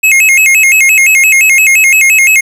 square tone with vibrato, 2349 Hz, D7, in tune, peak -4 dBFS, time 0.03-2.41 s, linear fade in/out 10 ms, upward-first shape square, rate 5.8 Hz, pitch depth 160 cents each way, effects resampled to 32000 Hz + 7-bit

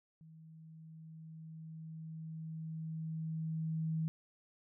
sine tone with level ramp, 160 Hz, D#3, 49 cents sharp, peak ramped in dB -54 to -32 dBFS, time 0.21-4.08 s, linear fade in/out 0 ms, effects none

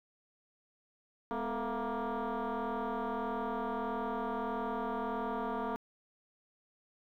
sine tone with frequency modulation, 251.8 Hz, B3, 34 cents sharp, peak -31 dBFS, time 1.31-5.76 s, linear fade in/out 0 ms, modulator 231 Hz, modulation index 4.2, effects tanh soft clip ceiling -31 dBFS + 12-bit

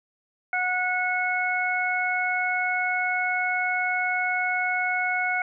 harmonic tone, 732 Hz, F#5, 19 cents flat, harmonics 1 / 2 / 3, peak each -28 / -27 / -26 dBFS, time 0.53-5.42 s, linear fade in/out 2 ms, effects none

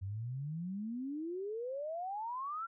sine exponential sweep, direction up, 92.5 to 1388 Hz, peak -37 dBFS, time 0.01-2.67 s, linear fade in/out 20 ms, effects none

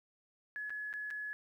sine tone with dropouts, 1698 Hz, G#6, 38 cents sharp, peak -38 dBFS, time 0.56-1.33 s, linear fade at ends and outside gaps 0 ms, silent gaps 0.696-0.704 / 0.929-0.938 / 1.104-1.109 s, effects 12-bit

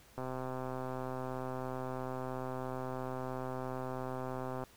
click train, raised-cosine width 1 ms, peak -26 dBFS, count 576, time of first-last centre 0.18-4.637 s, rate 129 Hz, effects pink hiss -61 dBFS RMS until 4.76 s

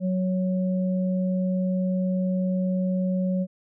sine tone pair together, 185 / 554.4 Hz, F#3 / C#5, 0 / 0 cents, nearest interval octave + perfect fifth, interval 1900 cents, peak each -22 / -31 dBFS, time 0-3.47 s, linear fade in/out 50 ms, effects none

